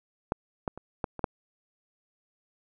clicks, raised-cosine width 1 ms, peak -12 / -15 / -27 / -14 / -23 / -10 dBFS, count 6, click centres 0.321 / 0.678 / 0.776 / 1.042 / 1.193 / 1.242 s, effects none

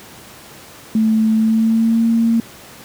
sine tone with pitch glide, 220 to 229.1 Hz, A3 to A#3, 0 to -30 cents, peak -11 dBFS, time 0.95-2.4 s, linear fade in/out 2 ms, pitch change +70 cents, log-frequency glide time 1.36-2.05 s, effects pink hiss -39 dBFS RMS until 2.84 s + high-pass 100 Hz 12 dB/octave

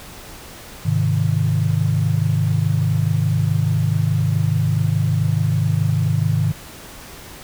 sine chord, Ab major, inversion none, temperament equal, 103.83 / 130.81 / 155.56 Hz, Ab2 / C3 / Eb3, 0 / 0 / 0 cents, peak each -19 / -21 / -19 dBFS, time 0.85-6.52 s, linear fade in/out 10 ms, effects pink hiss -38 dBFS RMS until 7.43 s

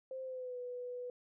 sine tone with pitch glide, 523 to 493.6 Hz, C5 to B4, -1 to -1 cents, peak -40 dBFS, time 0.11-1.1 s, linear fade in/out 2 ms, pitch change -100 cents, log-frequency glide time 0.23-0.58 s, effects none

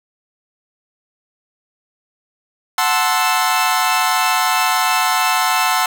sawtooth chord, F# half-diminished seventh, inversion none, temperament equal, 740 / 880 / 1046.5 / 1318.5 Hz, F#5 / A5 / C6 / E6, 0 / 0 / 0 / 0 cents, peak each -16 dBFS, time 2.78-5.86 s, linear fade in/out 2 ms, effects none

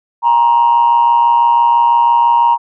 sine tone with amplitude modulation, 940 Hz, A#5, 14 cents sharp, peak -3 dBFS, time 0.22-2.58 s, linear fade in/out 50 ms, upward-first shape sine, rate 126 Hz, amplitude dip 65%, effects tanh soft clip ceiling -2 dBFS

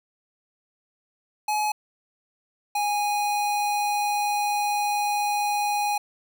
square tone pair in turn, 845 / 826.2 Hz, G#5 / G#5, +30 / -9 cents, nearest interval unison, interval 39 cents, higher first, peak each -23 dBFS, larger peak neither, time 1.48-1.72 / 2.75-5.98 s, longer second, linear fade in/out 5 ms, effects none

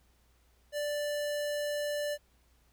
square tone, 587.3 Hz, D5, in tune, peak -32 dBFS, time 0.72-2.18 s, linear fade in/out 50 ms, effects added 60 Hz sine -66 dBFS peak until 2.72 s + pink hiss -70 dBFS RMS until 2.72 s

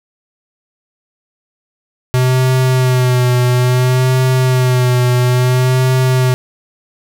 square tone with vibrato, 126.7 Hz, B2, 45 cents sharp, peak -10 dBFS, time 2.14-6.34 s, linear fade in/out 0 ms, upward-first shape sine, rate 0.59 Hz, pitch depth 36 cents each way, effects 7-bit

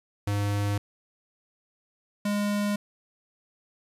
square tone pair in turn, 102 / 205.4 Hz, G#2 / G#3, -31 / -19 cents, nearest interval octave, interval 1212 cents, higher second, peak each -25 dBFS, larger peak neither, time 0.27-0.78 / 2.25-2.76 s, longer neither, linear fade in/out 5 ms, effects resampled to 32000 Hz + 9-bit

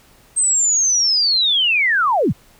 sine linear sweep, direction down, 8370 to 58.27 Hz, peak -13 dBFS, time 0.36-2.33 s, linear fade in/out 20 ms, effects pink hiss -51 dBFS RMS until 2.59 s

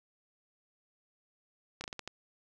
slowing click train, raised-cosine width 0.2 ms, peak -22 dBFS, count 6, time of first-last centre 1.81-2.076 s, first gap 30 ms, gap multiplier 1.29, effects none

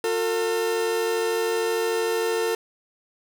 40% pulse tone pair together, 358.2 / 451.3 Hz, F4 / A4, +44 / +44 cents, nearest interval major third, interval 400 cents, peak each -28 / -22 dBFS, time 0.04-2.55 s, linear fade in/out 2 ms, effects none

